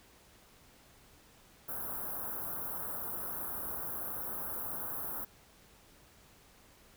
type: band-stop noise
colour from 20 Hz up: white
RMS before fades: -39 dBFS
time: 1.68-5.25 s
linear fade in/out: 10 ms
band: 1500 to 11000 Hz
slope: 48 dB/octave
effects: pink hiss -61 dBFS RMS until 6.96 s